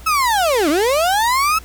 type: linear two-way sweep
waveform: 35% pulse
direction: down then up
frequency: 1318.5 to 277.2 to 1318.5 Hz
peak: -12 dBFS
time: 0.06-1.59 s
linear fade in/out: 10 ms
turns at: 0.69 s
effects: added 61 Hz sine -38 dBFS peak until 1.64 s + pink hiss -43 dBFS RMS until 1.64 s